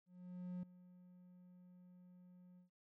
triangle tone with ADSR envelope, 180 Hz, F#3, 47 cents flat, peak -40 dBFS, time 0.06-2.7 s, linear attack 570 ms, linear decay 4 ms, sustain -18 dB, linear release 120 ms, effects none

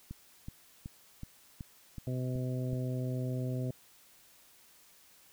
click train, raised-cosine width 5 ms, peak -29 dBFS, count 8, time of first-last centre 0.11-2.732 s, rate 2.67 Hz
harmonic tone, 127.3 Hz, C3, 47 cents flat, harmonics 1 / 2 / 3 / 4 / 5, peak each -33 / -39 / -44 / -45 / -46 dBFS, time 2.07-3.71 s, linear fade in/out 2 ms
effects white hiss -61 dBFS RMS until 5.32 s

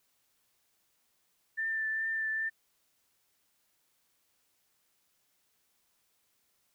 sine tone with vibrato, 1777 Hz, A6, 17 cents sharp, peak -30 dBFS, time 1.57-2.5 s, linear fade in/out 20 ms, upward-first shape triangle, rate 2.4 Hz, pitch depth 20 cents each way, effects white hiss -74 dBFS RMS until 6.74 s

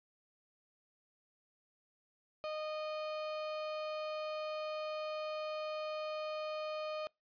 35% pulse tone, 616 Hz, D#5, 17 cents flat, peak -36 dBFS, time 2.44-7.07 s, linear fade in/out 0 ms, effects noise-tail reverb RT60 0.2 s tail -26 dB re dry + resampled to 11025 Hz

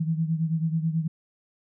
sine beating tone pair, 160 / 169.2 Hz, D#3 / E3, +49 / +45 cents, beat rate 9.2 Hz, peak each -24 / -29 dBFS, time 0-1.08 s, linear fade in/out 10 ms, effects none

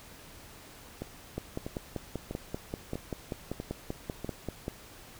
two click trains, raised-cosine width 2 ms, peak -22 / -20 dBFS, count 6 / 18, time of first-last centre 1.02-4.246 / 1.38-4.681 s, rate 1.55 / 5.15 Hz, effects pink hiss -51 dBFS RMS until 5.19 s

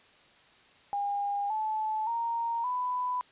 sine tone with pitch steps, 809 / 867.1 / 929.3 / 996 Hz, G#5 / A5 / A#5 / B5, -46 / -26 / -6 / +14 cents, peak -28 dBFS, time 0.93-3.21 s, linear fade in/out 0 ms, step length 570 ms, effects white hiss -59 dBFS RMS until 3.31 s + resampled to 8000 Hz

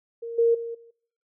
sine tone with level steps, 464.1 Hz, A#4, 8 cents flat, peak -31 / -16 / -30 / -48 dBFS, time 0.22-0.91 s, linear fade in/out 10 ms, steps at 0.38 / 0.54 / 0.74 s, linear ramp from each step 10 ms, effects noise-tail reverb RT60 0.6 s tail -23 dB re dry

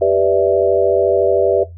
sine chord, E minor seventh, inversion first, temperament equal, 392 / 493.9 / 587.3 / 659.3 Hz, G4 / B4 / D5 / E5, 0 / 0 / 0 / 0 cents, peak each -16 dBFS, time 0.01-1.64 s, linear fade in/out 10 ms, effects noise-tail reverb RT60 0.2 s tail -19 dB re dry + added 86 Hz sine -32 dBFS peak until 1.77 s

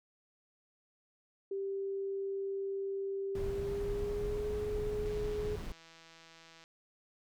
sine tone with pitch glide, 392 to 420.1 Hz, G4 to G#4, 0 to +20 cents, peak -34 dBFS, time 1.51-5.56 s, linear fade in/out 5 ms, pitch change +120 cents, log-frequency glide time 3.33-4.48 s
brown noise, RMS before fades -40 dBFS, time 3.35-5.72 s, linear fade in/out 2 ms
click train, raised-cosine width 0.2 ms, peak -39 dBFS, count 260, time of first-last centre 5.06-6.639 s, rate 164 Hz
effects none

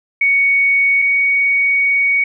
sine tone pair in turn, 2230 / 2239 Hz, C#7 / C#7, +10 / +17 cents, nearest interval unison, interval 7 cents, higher second, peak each -10 / -11 dBFS, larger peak first, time 0.21-1.02 / 1.02-2.24 s, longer second, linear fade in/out 5 ms, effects none

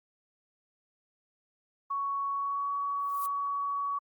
sine tone with pitch glide, 1114 to 1128.2 Hz, C#6 to C#6, +8 to +30 cents, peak -29 dBFS, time 1.9-3.99 s, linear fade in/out 10 ms, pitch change +22 cents, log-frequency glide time 2.31-2.73 s
violet noise with exponential growth, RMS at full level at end -37 dBFS, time 2.93-3.26 s, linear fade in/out 0 ms, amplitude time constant 70 ms
effects Opus 24 kbps

